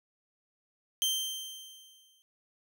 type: tone with exponential decay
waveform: sawtooth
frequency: 3136 Hz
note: G7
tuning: in tune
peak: -22 dBFS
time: 1.02-2.22 s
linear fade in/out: 0 ms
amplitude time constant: 260 ms
effects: none